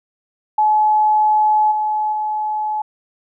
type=tone with level steps; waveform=sine; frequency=854 Hz; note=G#5; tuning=48 cents sharp; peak=-11 / -16 / -18 dBFS; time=0.58-2.82 s; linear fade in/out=5 ms; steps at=1.71 / 2.12 s; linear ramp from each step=10 ms; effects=none